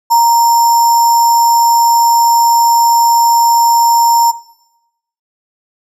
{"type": "tone with sample-and-hold", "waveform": "sine", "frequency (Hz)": 932.3, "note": "A#5", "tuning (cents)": 0, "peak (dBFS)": -5, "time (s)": [0.1, 4.32], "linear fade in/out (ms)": 20, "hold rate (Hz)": 6300, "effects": ["noise-tail reverb RT60 0.9 s tail -18 dB re dry", "resampled to 32000 Hz"]}